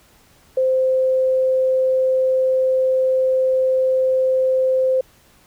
sine tone, 520 Hz, C5, 11 cents flat, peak -14 dBFS, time 0.57-5.01 s, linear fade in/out 5 ms, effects pink hiss -53 dBFS RMS until 5.46 s

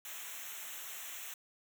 white noise with comb filter, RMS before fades -45 dBFS, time 0.05-1.34 s, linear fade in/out 2 ms, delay 0.21 ms, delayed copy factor -1, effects none

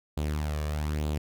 sawtooth tone with flanger, 75.3 Hz, D2, 44 cents sharp, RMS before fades -30 dBFS, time 0.17-1.18 s, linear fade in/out 5 ms, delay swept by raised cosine 0.26 to 1.76 ms, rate 1.1 Hz, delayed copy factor +0.55, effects none

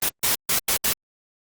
white noise bursts at uneven times, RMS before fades -21 dBFS, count 5, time 0.02-0.09 / 0.23-0.35 / 0.49-0.59 / 0.68-0.77 / 0.84-0.93 s, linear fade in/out 5 ms, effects Opus 24 kbps

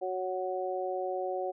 harmonic tone, 185 Hz, F#3, in tune, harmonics 2 / 3 / 4, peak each -35 / -35 / -35 dBFS, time 0.01-1.52 s, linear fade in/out 20 ms, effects none

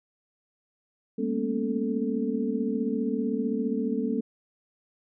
sine tone cluster, 204.9 / 223.8 / 239.1 / 278.4 / 440.4 Hz, G#3 / A3 / A#3 / C#4 / A4, -23 / +30 / +44 / +8 / +2 cents, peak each -32 / -34 / -29 / -32 / -32 dBFS, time 1.18-4.21 s, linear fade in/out 10 ms, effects none

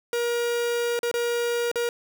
45% pulse tone with dropouts, 475 Hz, A#4, 33 cents sharp, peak -23 dBFS, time 0.13-1.89 s, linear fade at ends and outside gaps 1 ms, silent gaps 0.991-1.031 / 1.114-1.14 / 1.715-1.757 s, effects none

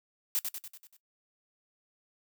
blue noise with echo, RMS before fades -29 dBFS, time 0.35-0.39 s, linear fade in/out 0 ms, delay 96 ms, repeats 6, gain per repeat -5 dB, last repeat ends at 0.966 s, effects noise-tail reverb RT60 0.1 s tail -17 dB re dry

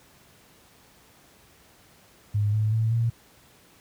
sine tone with pitch steps, 103.83 / 107.68 / 111.67 / 115.81 Hz, G#2 / A2 / A2 / A#2, 0 / -37 / +26 / -11 cents, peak -20 dBFS, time 2.34-3.1 s, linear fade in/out 10 ms, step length 190 ms, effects pink hiss -56 dBFS RMS until 3.8 s + high-pass 60 Hz 12 dB/octave

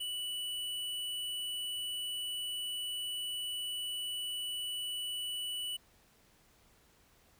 sine tone with tanh clipping, 2960 Hz, F#7, in tune, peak -37 dBFS, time 0-5.77 s, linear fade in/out 10 ms, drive 17 dB, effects pink hiss -66 dBFS RMS until 7.39 s

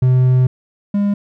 triangle tone pair in turn, 127.7 / 202.7 Hz, C3 / G#3, -42 / -42 cents, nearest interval minor sixth, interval 800 cents, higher second, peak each -7 / -11 dBFS, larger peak first, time 0.02-0.47 / 0.94-1.14 s, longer first, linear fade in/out 5 ms, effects none

